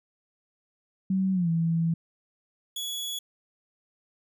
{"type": "tone with pitch glide", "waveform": "sine", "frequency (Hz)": [190, 165.4], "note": ["F#3", "E3"], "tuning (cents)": [46, 6], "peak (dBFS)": -22, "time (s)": [1.1, 1.94], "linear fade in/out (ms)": 5, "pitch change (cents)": -240, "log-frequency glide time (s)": [1.33, 1.49]}
{"type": "tone", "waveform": "sawtooth", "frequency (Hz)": 3380, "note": "G#7", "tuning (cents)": 30, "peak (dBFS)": -28, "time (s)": [2.76, 3.19], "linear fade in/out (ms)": 5}
{"effects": []}